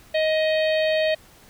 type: harmonic tone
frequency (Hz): 627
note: D#5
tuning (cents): +13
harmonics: 1 / 3 / 4 / 5 / 6 / 7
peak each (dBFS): -19 / -29 / -31 / -33 / -35 / -36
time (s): 0.14-1.15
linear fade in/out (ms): 10
effects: pink hiss -51 dBFS RMS until 1.49 s